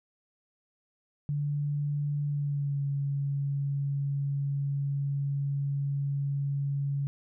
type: tone with pitch glide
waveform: sine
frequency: 145.4 to 140.37 Hz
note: D3 to C#3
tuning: -17 to +22 cents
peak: -27 dBFS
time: 1.29-7.07 s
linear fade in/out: 0 ms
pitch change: -61 cents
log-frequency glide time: 2.26-2.83 s
effects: none

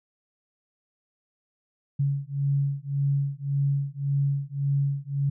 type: beating tone pair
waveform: sine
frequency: 139.2 / 141 Hz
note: C#3 / C#3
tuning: +8 / +30 cents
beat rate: 1.8 Hz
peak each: -26 dBFS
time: 1.99-5.3 s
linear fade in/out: 10 ms
effects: none

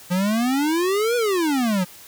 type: exponential two-way sweep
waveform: square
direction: up then down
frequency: 174.61 to 492.1 to 174.61 Hz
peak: -19 dBFS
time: 0.1-1.85 s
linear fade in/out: 20 ms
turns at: 1.16 s
effects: white hiss -44 dBFS RMS until 2.07 s

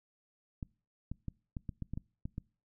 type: clicks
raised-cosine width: 5 ms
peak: -26 dBFS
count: 10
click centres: 0.628 / 1.116 / 1.283 / 1.568 / 1.692 / 1.823 / 1.936 / 1.975 / 2.255 / 2.381 s
effects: noise-tail reverb RT60 0.4 s tail -25 dB re dry

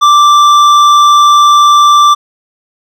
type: tone with hard clipping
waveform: sine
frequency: 1174.7 Hz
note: D6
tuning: in tune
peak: -4 dBFS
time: 0.01-2.15 s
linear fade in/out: 20 ms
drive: 9 dB
effects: none

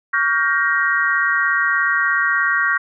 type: chord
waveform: sine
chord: G half-diminished seventh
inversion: second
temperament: just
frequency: 1128.9 / 1411.2 / 1568 / 1881.6 Hz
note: Db6 / F6 / G6 / Bb6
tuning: +31 / +18 / 0 / +16 cents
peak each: -22 / -21 / -20 / -19 dBFS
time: 0.13-2.78 s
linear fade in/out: 10 ms
effects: none

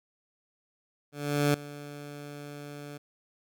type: tone with ADSR envelope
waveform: 15% pulse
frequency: 145.3 Hz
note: D3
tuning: 18 cents flat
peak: -15 dBFS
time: 1.12-2.98 s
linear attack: 420 ms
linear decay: 5 ms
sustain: -19 dB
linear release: 11 ms
effects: none

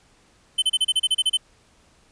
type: tone bursts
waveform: square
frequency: 3061 Hz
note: G7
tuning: 42 cents flat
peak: -17 dBFS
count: 11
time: 0.58-1.373 s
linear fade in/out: 10 ms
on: 43 ms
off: 32 ms
effects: pink hiss -58 dBFS RMS until 2.11 s + resampled to 22050 Hz

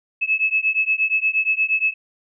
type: beating tone pair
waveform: sine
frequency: 2591 / 2599.5 Hz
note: E7 / E7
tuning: -30 / -25 cents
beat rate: 8.5 Hz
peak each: -20 dBFS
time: 0.21-1.94 s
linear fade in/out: 20 ms
effects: none

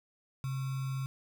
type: tone with sample-and-hold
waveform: sine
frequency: 133.1 Hz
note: C3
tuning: 30 cents sharp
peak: -32 dBFS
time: 0.44-1.06 s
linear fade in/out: 0 ms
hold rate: 1225 Hz
effects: none

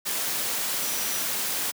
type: tone in noise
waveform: sine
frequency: 5860 Hz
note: F#8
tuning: 18 cents flat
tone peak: -36 dBFS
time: 0.81-1.23 s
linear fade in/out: 20 ms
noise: white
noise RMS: -28 dBFS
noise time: 0.05-1.72 s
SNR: -11 dB
effects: high-pass 150 Hz 12 dB/octave

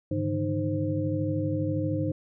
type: tone cluster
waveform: sine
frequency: 101.2 / 142.8 / 155.4 / 308 / 524 Hz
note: G#2 / D3 / D#3 / D#4 / C5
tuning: -44 / -48 / -2 / -17 / +2 cents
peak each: -30 / -34 / -35 / -29 / -33 dBFS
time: 0.11-2.12 s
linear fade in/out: 5 ms
effects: none

